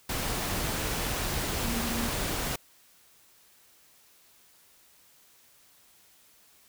sine tone in noise, 233.1 Hz, A#3, in tune, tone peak -33 dBFS, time 1.64-2.08 s, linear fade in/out 5 ms, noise pink, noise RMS -31 dBFS, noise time 0.09-2.56 s, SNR -5 dB, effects white hiss -60 dBFS RMS until 6.68 s

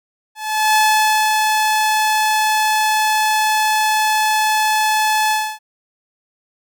sawtooth tone with ADSR envelope, 862 Hz, A5, 36 cents flat, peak -7 dBFS, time 0.35-5.59 s, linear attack 400 ms, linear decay 550 ms, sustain -3 dB, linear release 280 ms, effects none

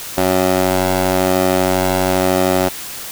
15% pulse ring-modulated tone, 92.7 Hz, F#2, 4 cents sharp, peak -4 dBFS, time 0.17-2.69 s, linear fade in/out 10 ms, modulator 464 Hz, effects white hiss -29 dBFS RMS until 3.11 s

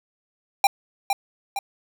square tone with echo, 796 Hz, G5, 26 cents sharp, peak -13 dBFS, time 0.64-0.67 s, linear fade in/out 2 ms, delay 460 ms, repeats 2, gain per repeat -6 dB, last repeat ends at 1.59 s, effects none

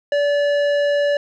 triangle tone with tanh clipping, 577 Hz, D5, 31 cents flat, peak -17 dBFS, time 0.12-1.17 s, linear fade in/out 2 ms, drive 17 dB, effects none

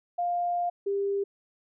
sine tone pair in turn, 702 / 398.5 Hz, F5 / G4, +9 / +28 cents, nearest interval minor seventh, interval 981 cents, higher first, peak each -25 dBFS, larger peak neither, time 0.18-0.7 / 0.86-1.24 s, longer first, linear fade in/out 10 ms, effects none

